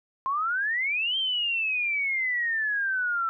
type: exponential two-way sweep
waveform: sine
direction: up then down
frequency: 1046.5 to 3178 to 1329 Hz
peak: -24 dBFS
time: 0.26-3.29 s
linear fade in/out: 0 ms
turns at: 1.17 s
effects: none